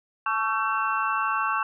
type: tone cluster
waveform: sine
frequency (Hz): 871 / 1117 / 1342 / 1544 / 2699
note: A5 / C#6 / E6 / G6 / E7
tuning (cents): -18 / +13 / +31 / -27 / +40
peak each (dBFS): -31 / -26 / -29 / -30 / -35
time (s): 0.26-1.63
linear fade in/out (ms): 2
effects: none